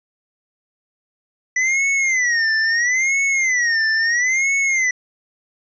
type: tone with vibrato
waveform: square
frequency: 1975.5 Hz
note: B6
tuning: in tune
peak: -16 dBFS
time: 1.56-4.91 s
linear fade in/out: 5 ms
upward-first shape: sine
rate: 0.75 Hz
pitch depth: 190 cents each way
effects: resampled to 16000 Hz